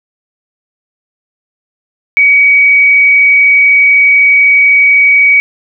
sine tone with frequency modulation, 2264 Hz, C#7, 36 cents sharp, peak -3 dBFS, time 2.17-5.4 s, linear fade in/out 0 ms, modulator 104 Hz, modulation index 0.29, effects none

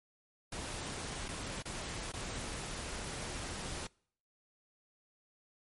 pink noise with dropouts, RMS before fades -41 dBFS, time 0.52-3.87 s, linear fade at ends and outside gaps 5 ms, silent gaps 1.283-1.287 / 1.624-1.654 / 2.12-2.136 s, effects noise-tail reverb RT60 0.6 s tail -26 dB re dry + MP3 48 kbps

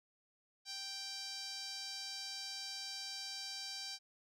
sawtooth tone with band-pass filter, 784 Hz, G5, in tune, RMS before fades -45 dBFS, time 0.65-3.99 s, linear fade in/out 50 ms, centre 5000 Hz, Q 3.7, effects none

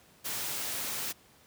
white noise, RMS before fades -35 dBFS, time 0.24-1.13 s, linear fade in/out 20 ms, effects pink hiss -60 dBFS RMS until 1.46 s + high-pass 80 Hz 12 dB/octave

